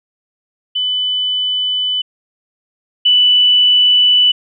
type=tone pair in turn; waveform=sine; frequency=3000 / 2978 Hz; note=F#7 / F#7; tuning=+23 / +11 cents; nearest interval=unison; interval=12 cents; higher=first; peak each=-14 / -7 dBFS; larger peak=second; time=0.75-2.02 / 3.05-4.32 s; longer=neither; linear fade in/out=10 ms; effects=none